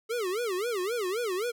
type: tone with vibrato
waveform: square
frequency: 418.8 Hz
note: G#4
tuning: 15 cents sharp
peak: -29 dBFS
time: 0.09-1.52 s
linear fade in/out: 20 ms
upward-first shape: sine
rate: 3.8 Hz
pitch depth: 270 cents each way
effects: none